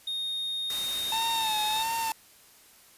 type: tone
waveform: triangle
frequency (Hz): 3700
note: A#7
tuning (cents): -14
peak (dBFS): -28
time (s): 0.07-1.83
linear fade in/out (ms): 5
type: noise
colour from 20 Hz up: white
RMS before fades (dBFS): -37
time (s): 0.7-2.12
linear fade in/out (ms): 0
type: tone with vibrato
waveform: 45% pulse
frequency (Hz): 883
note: A5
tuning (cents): +6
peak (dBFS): -28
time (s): 1.12-2.12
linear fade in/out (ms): 2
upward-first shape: sine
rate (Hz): 1.5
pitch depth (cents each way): 61
effects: white hiss -56 dBFS RMS until 2.97 s + resampled to 32000 Hz